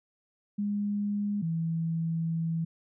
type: tone pair in turn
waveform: sine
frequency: 204.9 / 164.2 Hz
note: G#3 / E3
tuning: -23 / -6 cents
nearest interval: major third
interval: 383 cents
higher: first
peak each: -27 dBFS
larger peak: neither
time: 0.58-1.42 / 1.42-2.65 s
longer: second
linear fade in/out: 10 ms
effects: none